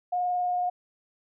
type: tone with frequency modulation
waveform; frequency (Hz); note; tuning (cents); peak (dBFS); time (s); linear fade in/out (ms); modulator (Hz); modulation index
sine; 718; F5; +48; -24; 0.12-0.7; 10; 21.3; 0.23
effects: none